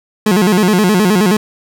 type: tone with vibrato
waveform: 30% pulse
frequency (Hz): 196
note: G3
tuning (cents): 0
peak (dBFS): -6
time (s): 0.26-1.37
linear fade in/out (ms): 5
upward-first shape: square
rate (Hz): 9.5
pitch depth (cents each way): 150
effects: none